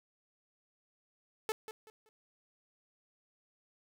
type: tone with echo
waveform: sawtooth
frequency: 436.2 Hz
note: A4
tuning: 15 cents flat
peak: -28 dBFS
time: 1.49-1.52 s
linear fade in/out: 0 ms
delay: 190 ms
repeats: 3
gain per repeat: -11 dB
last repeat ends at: 2.09 s
effects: none